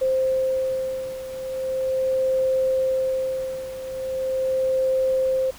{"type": "beating tone pair", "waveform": "sine", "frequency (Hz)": [523.3, 523.7], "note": ["C5", "C5"], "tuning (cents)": [0, 1], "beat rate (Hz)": 0.4, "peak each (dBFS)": [-22, -26], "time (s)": [0.01, 5.51], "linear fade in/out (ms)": 10, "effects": ["pink hiss -44 dBFS RMS until 5.58 s"]}